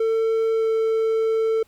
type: tone with pitch glide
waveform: triangle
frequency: 448.3 to 445.7 Hz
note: A4 to A4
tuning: +32 to +22 cents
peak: -16 dBFS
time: 0-1.63 s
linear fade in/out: 5 ms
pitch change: -10 cents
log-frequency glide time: 0.54-0.66 s
effects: pink hiss -60 dBFS RMS until 1.67 s